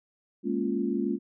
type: chord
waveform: sine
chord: Bb minor seventh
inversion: third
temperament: equal with one note detuned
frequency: 206.6 / 233.1 / 277.2 / 349.2 Hz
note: Ab3 / Bb3 / Db4 / F4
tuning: -9 / 0 / 0 / 0 cents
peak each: -31 dBFS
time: 0.43-1.19 s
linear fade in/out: 50 ms
effects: none